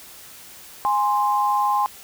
sine tone pair together, 826.4 / 1046.5 Hz, G#5 / C6, -9 / 0 cents, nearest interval major third, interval 409 cents, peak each -20 dBFS, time 0.85-1.86 s, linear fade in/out 0 ms, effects white hiss -43 dBFS RMS until 2.03 s

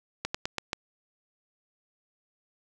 slowing click train, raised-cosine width 0.2 ms, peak -12 dBFS, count 5, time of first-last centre 0.25-0.731 s, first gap 95 ms, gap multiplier 1.16, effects none

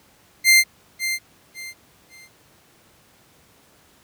sawtooth tone with echo, 2093 Hz, C7, in tune, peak -7 dBFS, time 0.44-0.64 s, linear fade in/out 50 ms, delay 550 ms, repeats 3, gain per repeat -11 dB, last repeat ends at 2.29 s, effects pink hiss -55 dBFS RMS until 4.03 s + high-pass 80 Hz 12 dB/octave

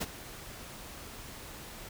pink noise with ADSR envelope, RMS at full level -32 dBFS, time 0-1.89 s, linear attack 18 ms, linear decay 35 ms, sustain -14 dB, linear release 5 ms, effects none

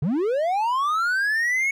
triangle linear sweep, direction up, 127 to 2217 Hz, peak -18 dBFS, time 0.02-1.71 s, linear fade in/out 5 ms, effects none

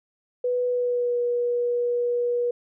sine tone with pitch glide, 493.9 to 482.9 Hz, B4 to B4, 0 to -39 cents, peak -21 dBFS, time 0.44-2.51 s, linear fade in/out 5 ms, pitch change -39 cents, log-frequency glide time 0.67-1.19 s, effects none

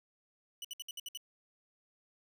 sawtooth tone bursts, 2960 Hz, F#7, in tune, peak -37 dBFS, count 7, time 0.62-1.174 s, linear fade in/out 2 ms, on 26 ms, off 62 ms, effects none

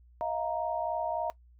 sine chord, Eb suspended second, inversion none, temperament equal with one note detuned, 635 / 698.5 / 932.3 Hz, Eb5 / F5 / Bb5, +35 / 0 / 0 cents, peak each -34 dBFS, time 0.21-1.3 s, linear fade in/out 0 ms, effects noise-tail reverb RT60 0.1 s tail -18 dB re dry + added 60 Hz sine -55 dBFS peak until 1.59 s

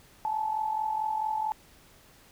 sine tone with amplitude modulation, 868 Hz, A5, 24 cents flat, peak -24 dBFS, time 0.25-1.52 s, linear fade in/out 0 ms, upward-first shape sine, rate 44.5 Hz, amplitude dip 65%, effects pink hiss -57 dBFS RMS until 2.31 s

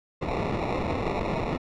white noise with sample-and-hold, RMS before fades -28 dBFS, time 0.21-1.58 s, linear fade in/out 20 ms, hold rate 1575 Hz, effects low-pass 3000 Hz 12 dB/octave

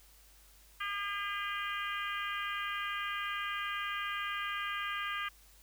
harmonic tone with a mistuned harmonic, 404.4 Hz, G#4, 46 cents flat, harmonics 3 / 4 / 5 / 6 / 7 / 8, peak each -38 / -40 / -42 / -44 / -45 / -46 dBFS, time 0.8-5.29 s, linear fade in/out 10 ms, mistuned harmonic 8, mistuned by -50 cents, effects added 50 Hz sine -61 dBFS peak until 5.62 s + white hiss -62 dBFS RMS until 5.62 s

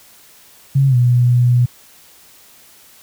sine tone with pitch glide, 136.8 to 122.58 Hz, C#3 to B2, -23 to -13 cents, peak -9 dBFS, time 0.75-1.66 s, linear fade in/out 10 ms, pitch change -190 cents, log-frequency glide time 0.88-0.96 s, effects white hiss -46 dBFS RMS until 3.02 s

